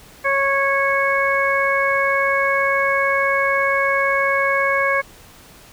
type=harmonic tone; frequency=551 Hz; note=C#5; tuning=11 cents flat; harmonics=1 / 2 / 3 / 4; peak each=-21 / -21 / -21 / -21 dBFS; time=0.24-5.02 s; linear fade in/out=20 ms; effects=pink hiss -45 dBFS RMS until 5.72 s